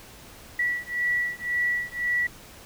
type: beating tone pair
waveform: sine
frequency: 1946 / 1947.9 Hz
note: B6 / B6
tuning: -26 / -24 cents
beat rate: 1.9 Hz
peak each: -27 dBFS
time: 0.59-2.27 s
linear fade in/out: 5 ms
effects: pink hiss -47 dBFS RMS until 2.65 s